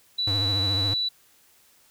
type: tone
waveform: sine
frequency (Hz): 3951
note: B7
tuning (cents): 0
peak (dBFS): -23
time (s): 0.18-1.09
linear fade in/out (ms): 10
type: tone with vibrato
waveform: square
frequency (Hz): 98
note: G2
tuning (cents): 0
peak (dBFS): -27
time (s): 0.27-0.94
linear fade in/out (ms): 5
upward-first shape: triangle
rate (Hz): 14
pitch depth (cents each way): 130
effects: white hiss -59 dBFS RMS until 1.9 s